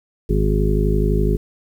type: harmonic tone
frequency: 51.91 Hz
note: G#1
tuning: in tune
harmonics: 1 / 2 / 3 / 4 / 5 / 7 / 8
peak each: -17 / -26 / -22 / -26 / -28 / -24 / -24 dBFS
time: 0.29-1.37 s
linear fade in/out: 10 ms
effects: 8-bit

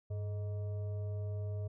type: tone with frequency modulation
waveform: sine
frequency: 100 Hz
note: G2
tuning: 35 cents sharp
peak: -35 dBFS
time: 0.1-1.68 s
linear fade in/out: 10 ms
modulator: 525 Hz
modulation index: 0.36
effects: none

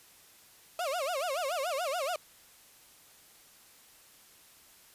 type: tone with vibrato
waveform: 35% pulse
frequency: 622.3 Hz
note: D#5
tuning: in tune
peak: -29 dBFS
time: 0.79-2.16 s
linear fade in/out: 2 ms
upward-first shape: sine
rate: 7 Hz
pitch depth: 280 cents each way
effects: white hiss -58 dBFS RMS until 4.94 s + resampled to 32000 Hz

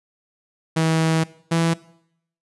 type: tone pair in turn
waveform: sawtooth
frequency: 161.2 / 165.83 Hz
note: E3 / E3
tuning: -38 / +11 cents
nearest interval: unison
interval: 49 cents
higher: second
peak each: -13 dBFS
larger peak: neither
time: 0.76-1.24 / 1.51-1.74 s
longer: first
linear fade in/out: 10 ms
effects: noise-tail reverb RT60 0.7 s tail -20 dB re dry + resampled to 24000 Hz

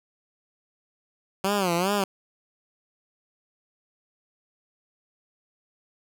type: tone with vibrato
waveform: 10% pulse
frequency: 186.8 Hz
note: F#3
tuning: 17 cents sharp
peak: -14 dBFS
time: 1.44-2.04 s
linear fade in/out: 2 ms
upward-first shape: sine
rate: 2.5 Hz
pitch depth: 170 cents each way
effects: none

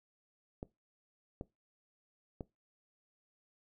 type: clicks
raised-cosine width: 2 ms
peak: -27 dBFS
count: 3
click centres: 0.629 / 1.411 / 2.408 s
effects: noise-tail reverb RT60 0.2 s tail -20 dB re dry

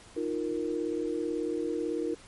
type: chord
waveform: sine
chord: Eb suspended second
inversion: none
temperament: equal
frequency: 311.1 / 349.2 / 466.2 Hz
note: Eb4 / F4 / Bb4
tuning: 0 / 0 / 0 cents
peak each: -33 dBFS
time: 0.16-2.15 s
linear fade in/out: 10 ms
effects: pink hiss -53 dBFS RMS until 2.27 s + MP3 48 kbps

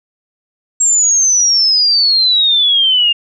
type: exponential sweep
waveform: sine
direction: down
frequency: 7560 to 2794 Hz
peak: -8 dBFS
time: 0.8-3.13 s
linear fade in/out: 10 ms
effects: none

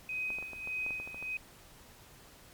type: tone with tremolo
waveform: sine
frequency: 2516 Hz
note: D#7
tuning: 19 cents sharp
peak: -32 dBFS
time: 0.09-1.37 s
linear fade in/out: 2 ms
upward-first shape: sine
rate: 1.7 Hz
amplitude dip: 70%
type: clicks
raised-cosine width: 1 ms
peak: -32 dBFS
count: 11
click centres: 0.304 / 0.386 / 0.426 / 0.533 / 0.674 / 0.864 / 0.907 / 1 / 1.075 / 1.145 / 1.226 s
effects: pink hiss -56 dBFS RMS until 2.53 s + MP3 96 kbps

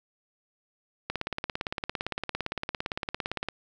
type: click train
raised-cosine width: 0.3 ms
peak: -14 dBFS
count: 43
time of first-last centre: 1.1-3.486 s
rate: 17.6 Hz
effects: none

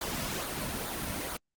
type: noise with flanger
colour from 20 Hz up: pink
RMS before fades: -35 dBFS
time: 0.01-1.37 s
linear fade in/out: 5 ms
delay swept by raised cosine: 0.36 to 2.56 ms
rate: 2.3 Hz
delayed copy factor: -0.55
effects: Opus 48 kbps

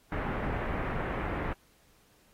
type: low-pass noise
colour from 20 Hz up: pink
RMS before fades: -33 dBFS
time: 0.12-1.53 s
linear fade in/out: 2 ms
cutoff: 2000 Hz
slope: 24 dB/octave
effects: pink hiss -65 dBFS RMS until 2.33 s + AAC 48 kbps

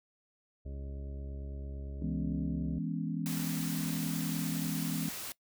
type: harmonic tone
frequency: 68.9 Hz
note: C#2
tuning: 10 cents flat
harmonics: 1 / 2 / 3 / 4 / 5 / 6 / 8 / 9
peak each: -39 / -48 / -54 / -53 / -59 / -55 / -60 / -58 dBFS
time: 0.65-2.79 s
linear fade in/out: 10 ms
type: chord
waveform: sine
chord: C# minor seventh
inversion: first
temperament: equal with one note detuned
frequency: 164.24 / 207.7 / 246.9 / 277.2 Hz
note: E3 / G#3 / B3 / C#4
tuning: -6 / 0 / 0 / 0 cents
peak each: -35 / -39 / -39 / -39 dBFS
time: 2.02-5.09 s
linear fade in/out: 2 ms
type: noise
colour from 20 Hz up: white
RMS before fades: -41 dBFS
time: 3.26-5.32 s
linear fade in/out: 0 ms
effects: noise-tail reverb RT60 0.1 s tail -21 dB re dry

